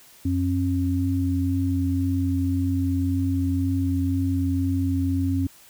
sine tone pair together, 90.8 / 270.5 Hz, F#2 / C#4, -32 / -42 cents, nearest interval octave + perfect fifth, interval 1890 cents, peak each -23 / -23 dBFS, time 0.25-5.47 s, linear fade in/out 5 ms, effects white hiss -51 dBFS RMS until 5.69 s

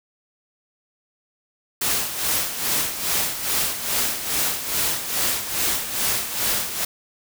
white noise with tremolo, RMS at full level -21 dBFS, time 1.81-6.85 s, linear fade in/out 5 ms, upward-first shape sine, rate 2.4 Hz, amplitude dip 65%, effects none

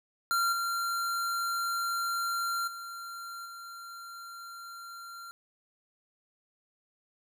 square tone with level steps, 1378 Hz, F6, 24 cents flat, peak -26 / -30 / -40 / -43 dBFS, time 0.31-5.31 s, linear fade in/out 0 ms, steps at 0.52 / 2.67 / 3.45 s, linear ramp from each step 10 ms, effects 11-bit

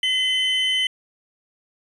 triangle tone pair together, 2037 / 3052 Hz, C7 / G7, -47 / -47 cents, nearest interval perfect fifth, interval 700 cents, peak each -23 / -18 dBFS, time 0.03-0.87 s, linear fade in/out 2 ms, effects resampled to 22050 Hz

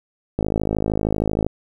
click train, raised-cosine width 2 ms, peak -7 dBFS, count 58, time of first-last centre 0.39-1.465 s, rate 53 Hz, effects 8-bit

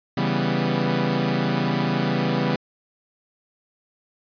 sawtooth chord, C# half-diminished seventh, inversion none, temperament equal, 138.59 / 164.81 / 196 / 246.9 Hz, C#3 / E3 / G3 / B3, 0 / 0 / 0 / 0 cents, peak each -22 dBFS, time 0.17-2.56 s, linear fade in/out 5 ms, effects resampled to 11025 Hz

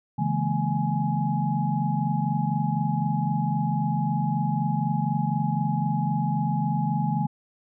sine tone cluster, 141.5 / 165.4 / 212.9 / 237.2 / 837 Hz, C#3 / E3 / G#3 / A#3 / G#5, +36 / +6 / +43 / +30 / +13 cents, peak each -27 / -27 / -29 / -34 / -29 dBFS, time 0.18-7.27 s, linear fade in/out 10 ms, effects none

